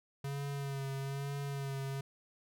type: tone with vibrato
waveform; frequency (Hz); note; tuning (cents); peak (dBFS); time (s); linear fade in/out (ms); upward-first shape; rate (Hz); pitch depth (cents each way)
square; 138.59; C#3; 0; -37; 0.24-2.01; 5; sine; 1.1; 32
effects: none